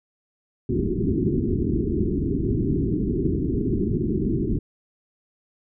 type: low-pass noise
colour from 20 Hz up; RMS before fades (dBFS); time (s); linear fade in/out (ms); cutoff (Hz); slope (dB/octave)
white; -23; 0.69-4.59; 5; 400; 96
effects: none